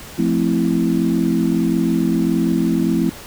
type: chord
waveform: sine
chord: F major seventh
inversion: none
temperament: equal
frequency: 174.61 / 220 / 261.6 / 329.6 Hz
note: F3 / A3 / C4 / E4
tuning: 0 / 0 / 0 / 0 cents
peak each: -20 dBFS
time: 0.18-3.1 s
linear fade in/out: 10 ms
effects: pink hiss -36 dBFS RMS until 3.26 s